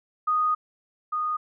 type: tone pair in turn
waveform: sine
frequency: 1240 / 1234.1 Hz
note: D#6 / D#6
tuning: -6 / -15 cents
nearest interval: unison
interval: 9 cents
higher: first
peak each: -20 / -24 dBFS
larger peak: first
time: 0.27-0.55 / 1.12-1.37 s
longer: first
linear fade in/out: 10 ms
effects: none